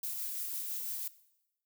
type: noise with tremolo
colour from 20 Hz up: violet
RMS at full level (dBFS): -37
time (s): 0.03-1.08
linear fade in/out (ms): 5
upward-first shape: sine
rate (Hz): 6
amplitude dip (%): 25
effects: noise-tail reverb RT60 0.9 s tail -18 dB re dry